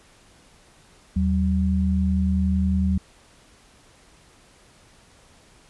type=tone pair together; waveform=sine; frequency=79 / 189.75 Hz; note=D#2 / F#3; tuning=+27 / +44 cents; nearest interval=octave + minor third; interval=1517 cents; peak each=-21 dBFS; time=1.16-2.98 s; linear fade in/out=5 ms; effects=pink hiss -54 dBFS RMS until 5.69 s + resampled to 24000 Hz